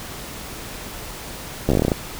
slowing click train, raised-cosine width 2 ms, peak -4 dBFS, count 11, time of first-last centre 1.69-1.918 s, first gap 13 ms, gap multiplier 1.12, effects pink hiss -34 dBFS RMS until 2.19 s

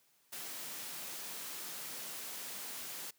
white high-pass noise, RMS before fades -44 dBFS, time 0.32-3.11 s, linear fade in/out 10 ms, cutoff 140 Hz, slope 24 dB/octave, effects white hiss -71 dBFS RMS until 3.18 s + high-pass 80 Hz 12 dB/octave

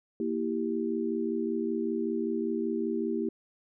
sine chord, E diminished, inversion second, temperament equal with one note detuned, 233.1 / 326.8 / 392 Hz, Bb3 / E4 / G4, 0 / -15 / 0 cents, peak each -32 dBFS, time 0.2-3.29 s, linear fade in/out 2 ms, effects none

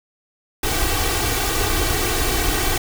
pink noise with comb filter, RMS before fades -20 dBFS, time 0.63-2.78 s, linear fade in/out 5 ms, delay 2.6 ms, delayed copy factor +0.85, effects none

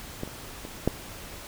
clicks, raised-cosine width 2 ms, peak -17 / -27 / -24 / -8 dBFS, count 4, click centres 0.234 / 0.276 / 0.651 / 0.876 s, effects pink hiss -42 dBFS RMS until 1.47 s

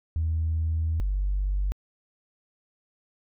sine tone pair in turn, 80.5 / 48.34 Hz, E2 / G1, -41 / -23 cents, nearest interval major sixth, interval 882 cents, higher first, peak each -22 dBFS, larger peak neither, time 0.16-1 / 1-1.72 s, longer first, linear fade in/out 0 ms, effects tanh soft clip ceiling -19 dBFS

